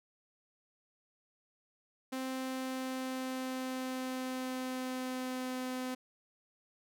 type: tone with pitch glide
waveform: sawtooth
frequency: 261 to 255.3 Hz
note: C4 to C4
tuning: -4 to -42 cents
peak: -32 dBFS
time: 2.12-5.95 s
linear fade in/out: 10 ms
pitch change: -38 cents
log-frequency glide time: 2.27-5.6 s
effects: none